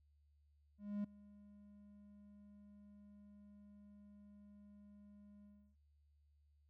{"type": "tone with ADSR envelope", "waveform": "triangle", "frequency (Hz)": 205.1, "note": "G#3", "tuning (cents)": -21, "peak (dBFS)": -35, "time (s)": [0.78, 5.76], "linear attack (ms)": 260, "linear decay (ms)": 7, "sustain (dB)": -22, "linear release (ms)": 310, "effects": ["added 73 Hz sine -70 dBFS peak until 6.69 s"]}